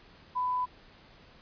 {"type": "tone", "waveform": "sine", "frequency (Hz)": 999, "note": "B5", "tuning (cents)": 20, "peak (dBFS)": -27, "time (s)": [0.35, 0.66], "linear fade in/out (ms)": 20, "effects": ["pink hiss -56 dBFS RMS until 1.41 s", "resampled to 11025 Hz"]}